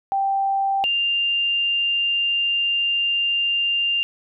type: tone pair in turn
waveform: sine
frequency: 784 / 2794 Hz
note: G5 / F7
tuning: 0 / 0 cents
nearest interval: octave + minor seventh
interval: 2200 cents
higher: second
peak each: -18 dBFS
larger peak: neither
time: 0.12-0.84 / 0.84-4.03 s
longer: second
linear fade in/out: 0 ms
effects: none